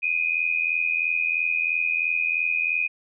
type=tone pair together; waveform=sine; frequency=2437 / 2520 Hz; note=D#7 / D#7; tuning=-37 / +21 cents; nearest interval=minor second; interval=58 cents; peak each=-24 dBFS; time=0.02-2.88 s; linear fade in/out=20 ms; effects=none